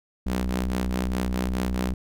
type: ring-modulated tone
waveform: sawtooth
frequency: 62.3 Hz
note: B1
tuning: 16 cents sharp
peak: -17 dBFS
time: 0.26-1.94 s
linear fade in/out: 5 ms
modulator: 127 Hz
effects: none